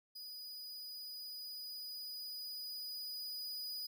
45% pulse tone with level ramp, 4942 Hz, D#8, 13 cents flat, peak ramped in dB -46 to -40 dBFS, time 0.15-3.87 s, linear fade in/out 10 ms, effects none

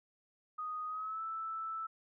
sine tone with pitch glide, 1244.5 to 1318.5 Hz, D#6 to E6, 0 to 0 cents, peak -37 dBFS, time 0.58-1.87 s, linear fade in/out 10 ms, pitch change +100 cents, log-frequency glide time 0.87-1.22 s, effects none

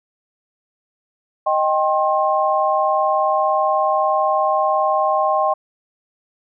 sine chord, C minor, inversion first, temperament equal with one note detuned, 622.3 / 784 / 1067.3 Hz, Eb5 / G5 / C6, 0 / 0 / +34 cents, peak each -19 dBFS, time 1.46-5.54 s, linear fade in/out 10 ms, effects none

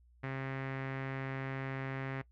sawtooth tone with low-pass filter, 134 Hz, C3, 42 cents sharp, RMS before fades -39 dBFS, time 0.23-2.22 s, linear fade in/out 10 ms, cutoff 2000 Hz, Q 2.8, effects noise-tail reverb RT60 0.1 s tail -20 dB re dry + added 60 Hz sine -61 dBFS peak until 2.31 s

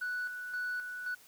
sine tone with tremolo, 1480 Hz, F#6, in tune, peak -31 dBFS, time 0.01-1.15 s, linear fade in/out 10 ms, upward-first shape square, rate 1.9 Hz, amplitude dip 55%, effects tanh soft clip ceiling -31 dBFS + white hiss -59 dBFS RMS until 1.27 s

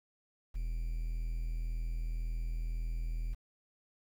triangle tone with quantisation, 40.94 Hz, E1, 11 cents flat, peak -31 dBFS, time 0.54-3.35 s, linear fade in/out 20 ms, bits 10, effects none

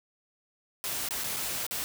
white noise with dropouts, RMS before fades -33 dBFS, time 0.84-1.84 s, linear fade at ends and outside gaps 0 ms, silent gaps 1.087-1.108 / 1.237-1.242 / 1.363-1.367 / 1.666-1.71 s, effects none

